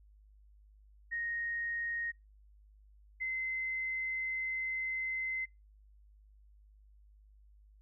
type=tone pair in turn; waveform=sine; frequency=1866 / 2060 Hz; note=A#6 / C7; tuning=+1 / -28 cents; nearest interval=major second; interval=171 cents; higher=second; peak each=-34 / -33 dBFS; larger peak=second; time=1.11-2.12 / 3.2-5.46 s; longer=second; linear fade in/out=20 ms; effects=noise-tail reverb RT60 0.2 s tail -25 dB re dry + added 51 Hz sine -58 dBFS peak until 7.81 s